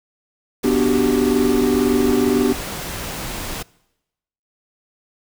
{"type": "noise", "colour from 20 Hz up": "pink", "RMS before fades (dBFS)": -28, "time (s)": [0.63, 3.63], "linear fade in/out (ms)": 10}
{"type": "chord", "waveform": "triangle", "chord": "G major seventh", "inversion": "first", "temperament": "equal", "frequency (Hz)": [246.9, 293.7, 370, 392], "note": ["B3", "D4", "F#4", "G4"], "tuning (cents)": [0, 0, 0, 0], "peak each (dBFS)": [-16, -18, -21, -17], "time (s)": [0.64, 2.53], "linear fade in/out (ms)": 5}
{"effects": ["noise-tail reverb RT60 0.9 s tail -23 dB re dry"]}